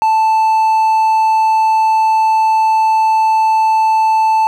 triangle tone, 880 Hz, A5, in tune, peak -7 dBFS, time 0.02-4.47 s, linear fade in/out 0 ms, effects none

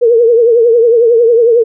sine tone with vibrato, 466.2 Hz, A#4, in tune, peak -4 dBFS, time 0.01-1.64 s, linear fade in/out 20 ms, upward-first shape triangle, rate 11 Hz, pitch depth 97 cents each way, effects none

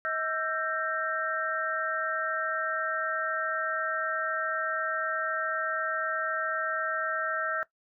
sine tone cluster, 637 / 1336 / 1570 / 1847 Hz, D#5 / E6 / G6 / A#6, +41 / +23 / +2 / -16 cents, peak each -35 / -31 / -33 / -37 dBFS, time 0.05-7.63 s, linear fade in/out 0 ms, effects noise-tail reverb RT60 0.1 s tail -17 dB re dry

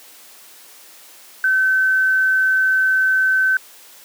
sine tone, 1532 Hz, G6, 40 cents flat, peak -13 dBFS, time 1.44-3.57 s, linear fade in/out 2 ms, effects white hiss -44 dBFS RMS until 4.04 s + high-pass 300 Hz 12 dB/octave

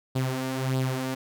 sawtooth tone with flanger, 130.81 Hz, C3, in tune, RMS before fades -28 dBFS, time 0.15-1.15 s, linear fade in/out 10 ms, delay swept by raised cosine 0.23 to 4.33 ms, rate 1.6 Hz, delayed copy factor +0.6, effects none

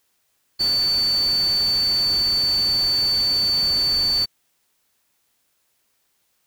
sine tone in noise, 4500 Hz, C#8, 25 cents sharp, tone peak -17 dBFS, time 0.59-4.26 s, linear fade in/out 20 ms, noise pink, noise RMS -34 dBFS, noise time 0.59-4.26 s, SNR +14 dB, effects white hiss -68 dBFS RMS until 6.46 s

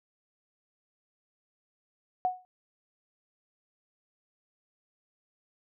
sine tone with exponential decay, 735 Hz, F#5, 12 cents flat, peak -21 dBFS, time 2.25-2.45 s, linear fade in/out 0 ms, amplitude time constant 42 ms, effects none

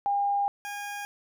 sine / 20% pulse tone pair in turn, 806 / 815.8 Hz, G5 / G#5, +48 / -31 cents, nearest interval unison, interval 21 cents, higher second, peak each -23 / -29 dBFS, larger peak first, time 0.06-0.48 / 0.65-1.05 s, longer first, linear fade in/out 0 ms, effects none

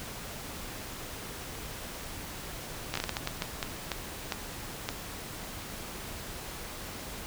slowing click train, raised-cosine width 0.2 ms, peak -13 dBFS, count 13, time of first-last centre 2.94-4.889 s, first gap 14 ms, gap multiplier 1.4, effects pink hiss -41 dBFS RMS until 7.26 s

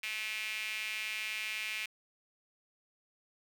sawtooth tone with high-pass filter, 216 Hz, A3, 32 cents flat, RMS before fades -38 dBFS, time 0.03-1.86 s, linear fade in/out 5 ms, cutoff 2400 Hz, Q 5.2, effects 11-bit

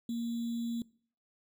sine tone with sample-and-hold, 233.3 Hz, A#3, 2 cents sharp, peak -32 dBFS, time 0.09-0.82 s, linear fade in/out 2 ms, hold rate 3675 Hz, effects noise-tail reverb RT60 0.5 s tail -22 dB re dry

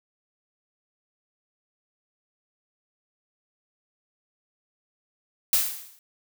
blue noise with exponential decay, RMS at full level -18 dBFS, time 5.53-5.99 s, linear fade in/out 1 ms, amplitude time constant 100 ms, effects none

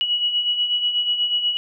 sine beating tone pair, 2919 / 2927.2 Hz, F#7 / F#7, -24 / -19 cents, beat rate 8.2 Hz, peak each -27 / -19 dBFS, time 0.01-1.57 s, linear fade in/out 0 ms, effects none

